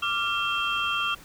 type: tone cluster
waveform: sine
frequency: 1174 / 1385 / 2706 / 3203 Hz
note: D6 / F6 / E7 / G7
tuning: -1 / -15 / +45 / +37 cents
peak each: -29 dBFS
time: 0.02-1.15 s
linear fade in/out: 10 ms
effects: tanh soft clip ceiling -16 dBFS + pink hiss -49 dBFS RMS until 1.24 s